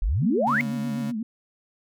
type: exponential sweep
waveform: sine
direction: up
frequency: 37 to 2231 Hz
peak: -20 dBFS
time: 0.02-0.61 s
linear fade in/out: 0 ms
type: tone with vibrato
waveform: sine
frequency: 227.2 Hz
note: A#3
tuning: 44 cents flat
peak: -26 dBFS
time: 0.22-1.23 s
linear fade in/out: 5 ms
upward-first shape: sine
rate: 8.1 Hz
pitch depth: 120 cents each way
type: tone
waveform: 35% pulse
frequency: 140.4 Hz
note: C#3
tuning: 22 cents sharp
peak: -30 dBFS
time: 0.46-1.12 s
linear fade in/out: 20 ms
effects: none

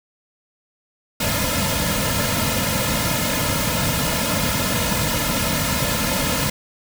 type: noise with comb filter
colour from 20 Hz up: pink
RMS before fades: -21 dBFS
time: 1.2-6.5 s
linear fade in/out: 5 ms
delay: 2.6 ms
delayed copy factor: -0.95
effects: none

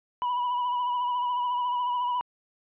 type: tone with vibrato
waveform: triangle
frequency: 982 Hz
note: B5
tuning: 10 cents flat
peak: -23 dBFS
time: 0.22-2.21 s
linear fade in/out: 0 ms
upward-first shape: sine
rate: 14 Hz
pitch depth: 33 cents each way
effects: resampled to 8000 Hz

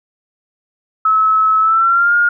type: tone with pitch glide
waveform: sine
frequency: 1295 to 1420.4 Hz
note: E6 to F6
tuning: -31 to +29 cents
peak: -9 dBFS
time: 1.05-2.29 s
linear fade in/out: 5 ms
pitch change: +160 cents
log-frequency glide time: 1.6-2.15 s
effects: none

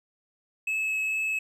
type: tone with vibrato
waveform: triangle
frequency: 2588 Hz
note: E7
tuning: 32 cents flat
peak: -24 dBFS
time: 0.67-1.39 s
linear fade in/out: 5 ms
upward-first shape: triangle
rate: 2.3 Hz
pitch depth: 8 cents each way
effects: none

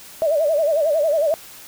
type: tone with vibrato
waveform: sine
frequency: 614 Hz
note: D#5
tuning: 23 cents flat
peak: -15 dBFS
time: 0.22-1.34 s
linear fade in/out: 0 ms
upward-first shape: sine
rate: 11 Hz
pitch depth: 130 cents each way
effects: white hiss -41 dBFS RMS until 1.67 s

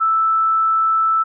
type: tone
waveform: sine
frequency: 1318.5 Hz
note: E6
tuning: in tune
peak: -13 dBFS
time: 0-1.24 s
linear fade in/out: 20 ms
effects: none

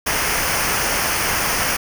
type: noise with comb filter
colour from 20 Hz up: pink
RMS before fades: -20 dBFS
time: 0.06-1.77 s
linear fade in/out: 10 ms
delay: 0.26 ms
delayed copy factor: -0.65
effects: none

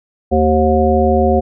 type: harmonic tone with a mistuned harmonic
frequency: 76.6 Hz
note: D#2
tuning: 27 cents flat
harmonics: 1 / 3 / 5 / 7 / 9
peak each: -16 / -16 / -16 / -16 / -16 dBFS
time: 0.31-1.41 s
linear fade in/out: 20 ms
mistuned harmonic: 9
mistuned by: +72 cents
effects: none

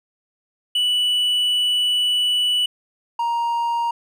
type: tone pair in turn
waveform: triangle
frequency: 2960 / 937.2 Hz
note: F#7 / A#5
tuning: 0 / +9 cents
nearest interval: octave + minor sixth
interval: 1991 cents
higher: first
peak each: -15 / -17 dBFS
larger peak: first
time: 0.75-2.66 / 3.19-3.91 s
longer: first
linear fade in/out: 5 ms
effects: none

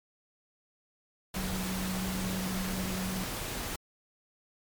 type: tone in noise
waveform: sine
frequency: 186.8 Hz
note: F#3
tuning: 17 cents sharp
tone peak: -33 dBFS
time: 1.36-3.24 s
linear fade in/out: 5 ms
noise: pink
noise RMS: -36 dBFS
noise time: 1.34-3.76 s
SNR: 0 dB
effects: MP3 96 kbps

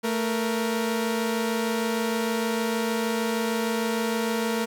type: tone pair together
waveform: sawtooth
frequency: 222.6 / 471.7 Hz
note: A3 / A#4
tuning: +20 / +20 cents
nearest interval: octave + minor second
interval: 1300 cents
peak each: -22 / -24 dBFS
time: 0.03-4.66 s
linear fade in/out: 20 ms
effects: none

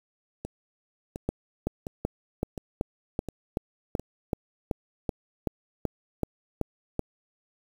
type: two click trains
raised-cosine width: 2 ms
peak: -13 / -21 dBFS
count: 16 / 6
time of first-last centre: 1.29-6.993 / 0.45-3.996 s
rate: 2.63 / 1.41 Hz
effects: 7-bit

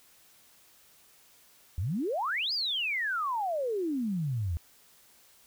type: exponential two-way sweep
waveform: sine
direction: up then down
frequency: 77.78 to 5080 to 77.78 Hz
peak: -28 dBFS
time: 1.78-4.57 s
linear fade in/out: 0 ms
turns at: 2.53 s
effects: white hiss -60 dBFS RMS until 5.46 s

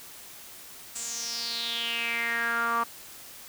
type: tone with band-pass filter sweep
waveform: sawtooth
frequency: 233.1 Hz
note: A#3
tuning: in tune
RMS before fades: -30 dBFS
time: 0.95-2.84 s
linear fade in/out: 10 ms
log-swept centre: 7800 to 1100 Hz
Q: 6.1
effects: white hiss -46 dBFS RMS until 3.48 s

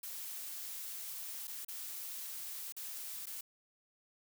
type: noise with dropouts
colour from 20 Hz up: blue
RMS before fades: -44 dBFS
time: 0.03-3.41 s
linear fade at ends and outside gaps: 5 ms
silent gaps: 1.473-1.478 / 1.649-1.683 / 2.724-2.765 / 3.258-3.267 s
effects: none

